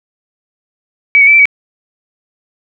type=tone with pitch steps; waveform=sine; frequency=2281 / 2221 / 2312 / 2338 / 2266 Hz; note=C#7 / C#7 / D7 / D7 / C#7; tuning=+49 / +3 / -28 / -8 / +37 cents; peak=-3 dBFS; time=1.15-1.455 s; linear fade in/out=0 ms; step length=61 ms; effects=none